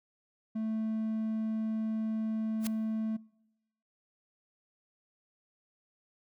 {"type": "tone", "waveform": "triangle", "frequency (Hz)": 220, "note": "A3", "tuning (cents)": 0, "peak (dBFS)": -29, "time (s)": [0.55, 3.17], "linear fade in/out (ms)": 10}
{"type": "noise with exponential growth", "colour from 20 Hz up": "white", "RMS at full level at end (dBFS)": -33, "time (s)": [2.6, 2.67], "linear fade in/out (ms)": 2, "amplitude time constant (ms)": 15}
{"effects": ["noise-tail reverb RT60 0.9 s tail -24 dB re dry"]}